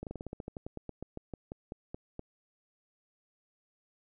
slowing click train, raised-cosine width 2 ms, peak -26 dBFS, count 20, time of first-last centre 0.03-2.194 s, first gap 38 ms, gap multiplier 1.11, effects none

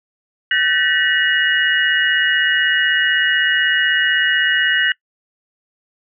sine tone cluster, 1523 / 1773 / 1929 / 2891 Hz, F#6 / A6 / B6 / F#7, +50 / +13 / -41 / -41 cents, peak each -19 dBFS, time 0.51-4.92 s, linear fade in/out 2 ms, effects noise-tail reverb RT60 0.1 s tail -24 dB re dry

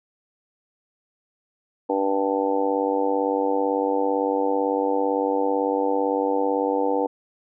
harmonic tone, 97.9 Hz, G2, 2 cents flat, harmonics 3 / 4 / 5 / 6 / 7 / 8 / 9, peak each -26 / -31 / -23 / -34 / -34 / -29 / -28 dBFS, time 1.89-7.07 s, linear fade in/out 10 ms, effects none

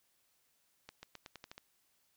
accelerating click train, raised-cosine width 0.2 ms, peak -30 dBFS, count 8, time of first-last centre 0.89-1.58 s, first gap 140 ms, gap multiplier 0.88, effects white hiss -75 dBFS RMS until 2.16 s

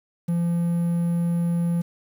triangle tone with quantisation, 171.1 Hz, F3, 35 cents flat, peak -18 dBFS, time 0.28-1.82 s, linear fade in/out 10 ms, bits 8, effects none

